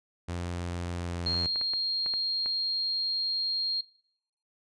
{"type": "tone with pitch glide", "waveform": "sawtooth", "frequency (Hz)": [87.31, 86.51], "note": ["F2", "F2"], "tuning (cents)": [0, -16], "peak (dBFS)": -28, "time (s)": [0.28, 1.47], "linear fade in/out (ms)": 10, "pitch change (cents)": -16, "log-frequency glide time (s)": [0.92, 1.12]}
{"type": "tone", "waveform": "sine", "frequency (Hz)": 4230, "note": "C8", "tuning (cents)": 18, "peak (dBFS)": -26, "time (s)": [1.26, 3.81], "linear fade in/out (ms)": 5}
{"type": "clicks", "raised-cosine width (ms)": 0.5, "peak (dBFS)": -27, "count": 7, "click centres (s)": [1.343, 1.559, 1.613, 1.736, 2.062, 2.138, 2.46]}
{"effects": ["noise-tail reverb RT60 0.7 s tail -22 dB re dry", "resampled to 22050 Hz"]}